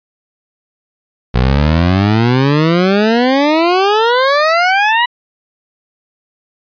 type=exponential sweep; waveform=20% pulse; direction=up; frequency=59.7 to 984 Hz; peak=-4 dBFS; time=1.34-5.06 s; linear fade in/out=10 ms; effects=resampled to 11025 Hz